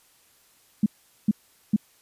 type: tone bursts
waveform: sine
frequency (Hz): 210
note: G#3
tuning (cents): +19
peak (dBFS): -15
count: 3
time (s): 0.83-1.763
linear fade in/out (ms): 5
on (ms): 31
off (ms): 420
effects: white hiss -60 dBFS RMS until 2.01 s + resampled to 32000 Hz